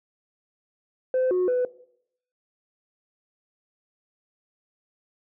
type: tone with pitch steps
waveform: sine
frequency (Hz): 514 / 364.7 / 498.5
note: C5 / F#4 / B4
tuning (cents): -31 / -25 / +16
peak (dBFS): -18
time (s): 1.14-1.65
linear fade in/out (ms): 2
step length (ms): 170
effects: noise-tail reverb RT60 0.7 s tail -19 dB re dry + tanh soft clip ceiling -18 dBFS